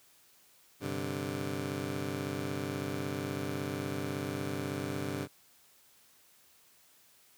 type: chord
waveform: 15% pulse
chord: G suspended fourth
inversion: none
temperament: just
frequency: 98 / 130.67 / 147 Hz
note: G2 / C3 / D3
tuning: 0 / -2 / +2 cents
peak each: -33 dBFS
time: 0.8-5.28 s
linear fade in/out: 50 ms
effects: white hiss -63 dBFS RMS until 7.37 s + high-pass 60 Hz 12 dB/octave